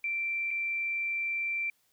sine tone with dropouts, 2349 Hz, D7, in tune, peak -29 dBFS, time 0.04-1.7 s, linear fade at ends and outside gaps 2 ms, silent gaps 0.507-0.511 s, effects white hiss -71 dBFS RMS until 1.92 s

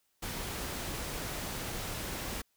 pink noise, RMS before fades -38 dBFS, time 0.22-2.42 s, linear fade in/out 10 ms, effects white hiss -75 dBFS RMS until 2.56 s

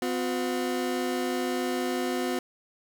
30% pulse tone pair together, 253.8 / 360 Hz, B3 / F#4, +47 / -47 cents, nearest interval tritone, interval 606 cents, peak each -27 dBFS, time 0.02-2.39 s, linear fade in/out 2 ms, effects none

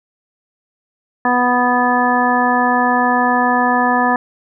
harmonic tone, 246.9 Hz, B3, in tune, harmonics 1 / 2 / 3 / 4 / 5 / 7, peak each -18 / -23 / -17 / -17 / -22 / -19 dBFS, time 1.25-4.16 s, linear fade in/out 2 ms, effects none

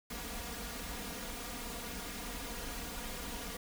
pink noise with comb filter, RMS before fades -42 dBFS, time 0.1-3.57 s, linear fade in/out 5 ms, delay 4.2 ms, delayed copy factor +1, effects none

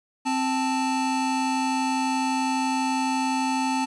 square tone pair together, 262.7 / 880 Hz, C4 / A5, +7 / 0 cents, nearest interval octave + major sixth, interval 2093 cents, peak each -26 dBFS, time 0.25-3.86 s, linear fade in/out 20 ms, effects resampled to 22050 Hz + 9-bit

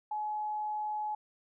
sine tone, 848 Hz, G#5, 36 cents sharp, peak -32 dBFS, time 0.11-1.15 s, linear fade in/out 5 ms, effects none

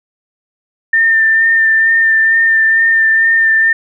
sine tone with vibrato, 1800 Hz, A6, 39 cents sharp, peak -7 dBFS, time 0.93-3.73 s, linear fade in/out 5 ms, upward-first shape sine, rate 2.2 Hz, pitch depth 17 cents each way, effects none

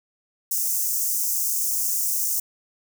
white high-pass noise, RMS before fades -24 dBFS, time 0.51-2.4 s, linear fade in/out 5 ms, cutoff 5700 Hz, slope 48 dB/octave, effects none

